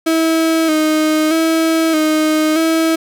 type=tone with vibrato; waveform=35% pulse; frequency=317.2 Hz; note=D#4; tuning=33 cents sharp; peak=-10 dBFS; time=0.06-2.96 s; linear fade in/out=10 ms; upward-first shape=square; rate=0.8 Hz; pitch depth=38 cents each way; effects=none